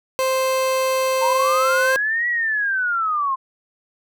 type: tone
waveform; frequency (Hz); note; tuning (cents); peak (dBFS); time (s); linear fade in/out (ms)
30% pulse; 523.3; C5; 0; -15; 0.19-1.96; 0
type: linear two-way sweep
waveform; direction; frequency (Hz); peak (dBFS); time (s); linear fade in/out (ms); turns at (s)
sine; up then down; 898 to 1944 to 1041; -18; 1.21-3.36; 20; 2.28
effects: none